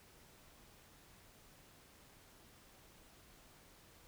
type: silence
effects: pink hiss -63 dBFS RMS until 4.07 s